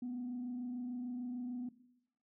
sine tone with frequency modulation, 246.9 Hz, B3, in tune, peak -37 dBFS, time 0.02-1.69 s, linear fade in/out 5 ms, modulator 26.7 Hz, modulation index 0.28, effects noise-tail reverb RT60 0.8 s tail -17 dB re dry + tanh soft clip ceiling -35 dBFS

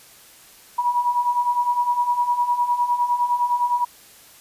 sine beating tone pair, 962 / 971.8 Hz, B5 / B5, -46 / -28 cents, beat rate 9.8 Hz, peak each -24 / -19 dBFS, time 0.78-3.85 s, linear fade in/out 10 ms, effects white hiss -48 dBFS RMS until 4.4 s + resampled to 32000 Hz

